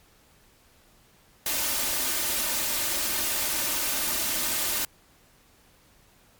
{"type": "noise with comb filter", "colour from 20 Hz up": "white", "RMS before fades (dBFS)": -27, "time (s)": [1.46, 4.85], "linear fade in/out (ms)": 2, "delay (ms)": 3.3, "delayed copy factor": 0.55, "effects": ["pink hiss -59 dBFS RMS until 6.39 s", "MP3 96 kbps"]}